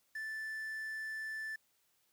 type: tone with quantisation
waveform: triangle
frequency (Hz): 1758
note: A6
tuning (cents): -2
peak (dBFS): -37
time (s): 0.15-1.56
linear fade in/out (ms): 5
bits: 10
effects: white hiss -75 dBFS RMS until 2.12 s